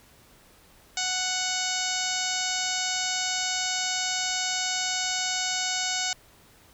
harmonic tone, 740 Hz, F#5, in tune, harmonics 1 / 2 / 3 / 4 / 5 / 6 / 7 / 8 / 9 / 10, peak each -35 / -35 / -35 / -35 / -35 / -35 / -35 / -35 / -35 / -35 dBFS, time 0.97-6.13 s, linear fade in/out 2 ms, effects pink hiss -56 dBFS RMS until 6.73 s

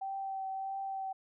sine tone with vibrato, 774 Hz, G5, 22 cents flat, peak -35 dBFS, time 0.01-1.13 s, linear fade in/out 10 ms, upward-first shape triangle, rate 1.6 Hz, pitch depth 17 cents each way, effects none

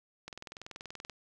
click train, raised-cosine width 0.2 ms, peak -26 dBFS, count 18, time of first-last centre 0.28-1.097 s, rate 20.8 Hz, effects none

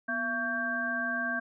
harmonic tone with a mistuned harmonic, 225.6 Hz, A3, 44 cents sharp, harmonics 1 / 3 / 5 / 7, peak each -37 / -37 / -40 / -30 dBFS, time 0.08-1.4 s, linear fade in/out 10 ms, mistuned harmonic 1, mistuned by +140 cents, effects none

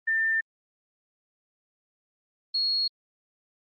sine tone pair in turn, 1793 / 4312 Hz, A6 / C#8, +32 / -49 cents, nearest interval octave + minor third, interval 1519 cents, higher second, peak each -22 / -23 dBFS, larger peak first, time 0.07-0.41 / 2.54-2.88 s, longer neither, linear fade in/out 10 ms, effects Opus 32 kbps

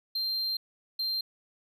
triangle tone bursts at uneven times, 4165 Hz, C8, 9 cents flat, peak -27 dBFS, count 2, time 0.15-0.57 / 0.99-1.21 s, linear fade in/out 5 ms, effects none

